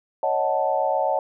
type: chord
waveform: sine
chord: D# half-diminished seventh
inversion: third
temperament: equal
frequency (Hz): 554.4 / 622.3 / 740 / 880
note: C#5 / D#5 / F#5 / A5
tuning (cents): 0 / 0 / 0 / 0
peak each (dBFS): -25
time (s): 0.23-1.19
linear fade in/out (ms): 2
effects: none